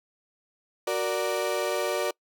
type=chord; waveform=35% pulse; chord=Gb augmented; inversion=none; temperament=equal; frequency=370 / 466.2 / 587.3 Hz; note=Gb4 / Bb4 / D5; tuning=0 / 0 / 0 cents; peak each=-29 / -29 / -27 dBFS; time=0.87-2.11 s; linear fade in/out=5 ms; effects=noise-tail reverb RT60 0.1 s tail -25 dB re dry